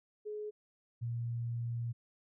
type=tone pair in turn; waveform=sine; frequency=422.2 / 117.86 Hz; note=G#4 / A#2; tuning=+29 / +19 cents; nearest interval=octave + minor seventh; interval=2210 cents; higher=first; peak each=-38 / -34 dBFS; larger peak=second; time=0.25-0.51 / 1.01-1.93 s; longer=second; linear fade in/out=20 ms; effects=none